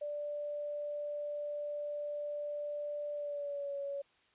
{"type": "tone with pitch glide", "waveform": "sine", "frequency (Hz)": [587.3, 561.8], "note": ["D5", "C#5"], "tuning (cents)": [0, 23], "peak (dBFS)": -36, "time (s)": [0.01, 4.02], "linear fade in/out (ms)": 10, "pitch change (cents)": -77, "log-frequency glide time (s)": [3.14, 3.76], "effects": ["white hiss -69 dBFS RMS until 4.34 s", "resampled to 8000 Hz"]}